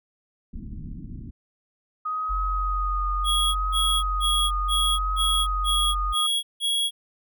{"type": "low-pass noise", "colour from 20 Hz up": "pink", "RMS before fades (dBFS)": -36, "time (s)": [0.53, 1.31], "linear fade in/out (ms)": 10, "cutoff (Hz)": 290, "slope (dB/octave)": 48}
{"type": "tone with vibrato", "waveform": "sine", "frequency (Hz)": 1249, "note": "D#6", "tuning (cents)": 6, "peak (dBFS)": -25, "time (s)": [2.05, 6.27], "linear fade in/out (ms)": 10, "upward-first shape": "triangle", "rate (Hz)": 0.71, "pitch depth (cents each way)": 32}
{"type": "tone", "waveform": "sine", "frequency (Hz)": 46.25, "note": "F#1", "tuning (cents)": 0, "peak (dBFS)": -25, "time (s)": [2.29, 6.14], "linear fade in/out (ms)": 20}
{"type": "tone bursts", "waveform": "square", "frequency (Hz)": 3322, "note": "G#7", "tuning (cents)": 0, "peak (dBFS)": -22, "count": 8, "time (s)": [3.24, 6.91], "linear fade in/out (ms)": 50, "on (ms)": 310, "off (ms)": 170}
{"effects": []}